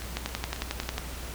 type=two click trains; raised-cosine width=0.2 ms; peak=-12 / -22 dBFS; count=10 / 4; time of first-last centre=0.17-0.981 / 0.02-0.833 s; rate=11.1 / 3.69 Hz; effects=added 60 Hz sine -38 dBFS peak until 1.34 s + pink hiss -41 dBFS RMS until 1.34 s